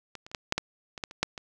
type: clicks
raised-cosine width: 0.2 ms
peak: -23 / -28 / -30 / -13 / -7 / -10 / -22 / -14 / -27 / -7 / -21 dBFS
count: 11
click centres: 0.153 / 0.265 / 0.315 / 0.348 / 0.524 / 0.58 / 0.978 / 1.038 / 1.111 / 1.23 / 1.378 s
effects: none